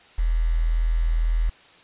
sine tone with quantisation, 41 Hz, E1, 9 cents flat, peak -18 dBFS, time 0.18-1.5 s, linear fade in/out 10 ms, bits 7, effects white hiss -51 dBFS RMS until 1.83 s + resampled to 8000 Hz

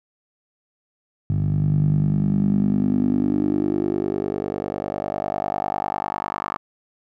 10% pulse tone with band-pass filter sweep, 50 Hz, G1, 35 cents sharp, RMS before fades -22 dBFS, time 1.3-6.57 s, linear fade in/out 0 ms, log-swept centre 120 to 1100 Hz, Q 4.4, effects none

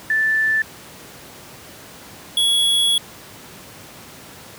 sine / square tone pair in turn, 1760 / 3359 Hz, A6 / G#7, 0 / +19 cents, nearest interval major seventh, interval 1119 cents, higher second, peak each -15 dBFS, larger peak neither, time 0.1-0.62 / 2.37-2.98 s, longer second, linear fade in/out 2 ms, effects pink hiss -40 dBFS RMS until 4.58 s + high-pass 100 Hz 12 dB/octave

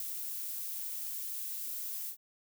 violet noise with ADSR envelope, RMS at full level -34 dBFS, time 0-2.17 s, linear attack 4 ms, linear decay 7 ms, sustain -5 dB, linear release 87 ms, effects none

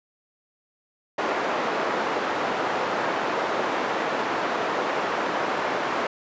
white band-pass noise, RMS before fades -26 dBFS, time 1.18-6.07 s, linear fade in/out 5 ms, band 310 to 1100 Hz, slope 12 dB/octave, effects resampled to 16000 Hz

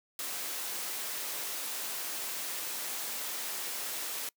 white high-pass noise, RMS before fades -37 dBFS, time 0.19-4.29 s, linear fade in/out 2 ms, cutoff 290 Hz, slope 12 dB/octave, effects noise-tail reverb RT60 0.1 s tail -25 dB re dry

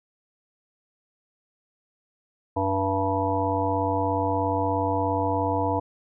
harmonic tone, 96.9 Hz, G2, 20 cents flat, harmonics 1 / 3 / 5 / 7 / 9 / 10, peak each -29 / -29 / -29 / -29 / -29 / -29 dBFS, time 2.56-5.8 s, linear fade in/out 10 ms, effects none

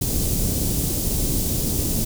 pink band-stop noise, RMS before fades -22 dBFS, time 0.01-2.05 s, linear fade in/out 10 ms, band 320 to 6800 Hz, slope 12 dB/octave, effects none

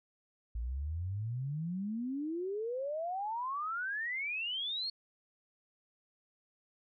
sine exponential sweep, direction up, 54.7 to 4387 Hz, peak -34 dBFS, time 0.55-4.9 s, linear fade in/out 5 ms, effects none

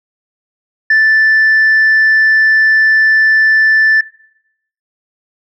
sine tone, 1760 Hz, A6, in tune, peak -4 dBFS, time 0.9-4.01 s, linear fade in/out 5 ms, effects noise-tail reverb RT60 0.8 s tail -22 dB re dry + tanh soft clip ceiling -4 dBFS

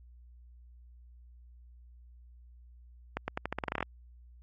accelerating click train, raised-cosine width 0.5 ms, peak -17 dBFS, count 13, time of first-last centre 3.17-3.827 s, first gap 110 ms, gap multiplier 0.86, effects added 60 Hz sine -52 dBFS peak until 4.42 s + AAC 32 kbps

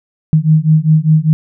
sine beating tone pair, 153.9 / 158.9 Hz, D#3 / D#3, -19 / +37 cents, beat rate 5 Hz, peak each -10 dBFS, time 0.33-1.33 s, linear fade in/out 0 ms, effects none

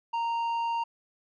sine tone with tanh clipping, 928 Hz, A#5, 8 cents flat, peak -28 dBFS, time 0.13-0.84 s, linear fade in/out 10 ms, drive 7 dB, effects none

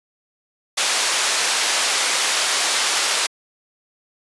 white band-pass noise, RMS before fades -20 dBFS, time 0.77-3.27 s, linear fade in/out 10 ms, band 560 to 6800 Hz, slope 12 dB/octave, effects resampled to 24000 Hz

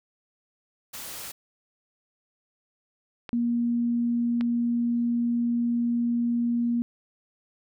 white noise, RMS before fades -38 dBFS, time 0.93-1.32 s, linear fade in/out 10 ms
clicks, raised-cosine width 0.3 ms, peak -20 dBFS, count 2, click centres 3.292 / 4.41 s
sine tone, 237.1 Hz, A#3, 30 cents sharp, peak -22 dBFS, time 3.33-6.82 s, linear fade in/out 0 ms
effects none

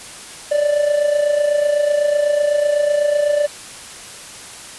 triangle tone with amplitude modulation, 587 Hz, D5, 1 cent flat, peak -9 dBFS, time 0.51-3.47 s, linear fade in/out 10 ms, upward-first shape sine, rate 28 Hz, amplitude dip 60%, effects white hiss -35 dBFS RMS until 4.78 s + resampled to 24000 Hz

